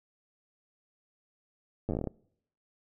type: slowing click train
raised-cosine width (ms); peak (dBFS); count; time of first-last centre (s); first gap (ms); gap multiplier
2; -19; 11; 1.89-2.073; 9; 1.15
effects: noise-tail reverb RT60 0.7 s tail -25 dB re dry